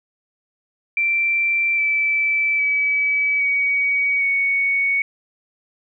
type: tone with pitch steps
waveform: sine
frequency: 2349 / 2318 / 2287 / 2257 / 2227 Hz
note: D7 / D7 / D7 / C#7 / C#7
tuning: 0 / -23 / -47 / +31 / +7 cents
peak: -16 dBFS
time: 0.97-5.02 s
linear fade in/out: 2 ms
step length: 810 ms
effects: none